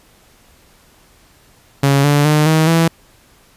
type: tone with pitch steps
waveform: sawtooth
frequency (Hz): 139.1 / 145.17 / 151.51 / 158.13 / 165.04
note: C#3 / D3 / D#3 / D#3 / E3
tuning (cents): +6 / -20 / -46 / +28 / +2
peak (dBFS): -6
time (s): 1.83-2.88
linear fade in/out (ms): 5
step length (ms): 210
effects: pink hiss -50 dBFS RMS until 3.56 s + resampled to 32000 Hz